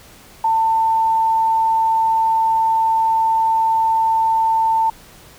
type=tone; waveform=sine; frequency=895 Hz; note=A5; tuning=29 cents sharp; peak=-13 dBFS; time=0.44-4.9 s; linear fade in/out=5 ms; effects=pink hiss -44 dBFS RMS until 5.38 s